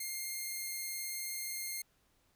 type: tone with vibrato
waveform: 5% pulse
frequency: 2121 Hz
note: C7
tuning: 23 cents sharp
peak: -28 dBFS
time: 0-1.82 s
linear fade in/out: 5 ms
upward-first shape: triangle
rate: 19 Hz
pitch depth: 10 cents each way
effects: pink hiss -73 dBFS RMS until 2.35 s